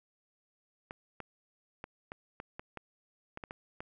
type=clicks; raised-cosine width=0.5 ms; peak=-26 dBFS; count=11; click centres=0.909 / 1.203 / 1.841 / 2.119 / 2.401 / 2.595 / 2.773 / 3.374 / 3.438 / 3.509 / 3.805 s; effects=none